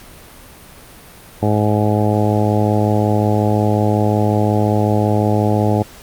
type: harmonic tone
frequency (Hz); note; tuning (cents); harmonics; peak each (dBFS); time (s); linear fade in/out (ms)
105.5; G#2; +28; 1 / 2 / 3 / 4 / 5 / 6 / 7 / 8; -16 / -19 / -21 / -22 / -23 / -24 / -24 / -25; 1.42-5.83; 10
effects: pink hiss -40 dBFS RMS until 6.02 s + Opus 48 kbps